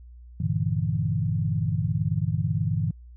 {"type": "chord", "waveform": "sine", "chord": "E half-diminished seventh", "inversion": "first", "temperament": "equal", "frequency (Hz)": [98, 116.54, 146.83, 164.81], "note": ["G2", "Bb2", "D3", "E3"], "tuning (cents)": [0, 0, 0, 0], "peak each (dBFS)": -28, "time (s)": [0.4, 2.91], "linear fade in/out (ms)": 5, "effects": ["added 60 Hz sine -43 dBFS peak until 3.16 s"]}